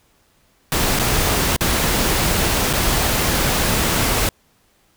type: noise with dropouts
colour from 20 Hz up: pink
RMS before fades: -18 dBFS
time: 0.72-4.29 s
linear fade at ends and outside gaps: 1 ms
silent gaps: 0.99-0.996 / 1.564-1.608 / 2.729-2.735 s
effects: pink hiss -59 dBFS RMS until 4.96 s